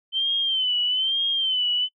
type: tone with vibrato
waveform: sine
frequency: 3089 Hz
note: G7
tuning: 26 cents flat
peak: -20 dBFS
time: 0.12-1.89 s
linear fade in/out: 50 ms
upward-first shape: sine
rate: 1.1 Hz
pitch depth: 86 cents each way
effects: noise-tail reverb RT60 0.1 s tail -26 dB re dry